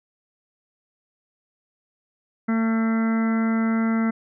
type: harmonic tone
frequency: 224.9 Hz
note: A3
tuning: 38 cents sharp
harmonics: 1 / 2 / 3 / 4 / 5 / 6 / 7 / 8 / 9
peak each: -19 / -35 / -35 / -39 / -41 / -33 / -39 / -44 / -36 dBFS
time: 2.48-4.11 s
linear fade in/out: 10 ms
effects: none